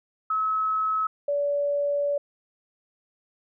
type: tone pair in turn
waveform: sine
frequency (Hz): 1289 / 574.2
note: E6 / D5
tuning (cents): -39 / -39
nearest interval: octave + major second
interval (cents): 1400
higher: first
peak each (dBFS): -22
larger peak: neither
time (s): 0.3-1.07 / 1.28-2.18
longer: second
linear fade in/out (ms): 5
effects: none